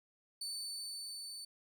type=tone with level ramp; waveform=30% pulse; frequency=4513 Hz; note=C#8; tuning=30 cents sharp; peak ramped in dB=-36 to -42 dBFS; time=0.41-1.45 s; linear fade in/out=5 ms; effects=none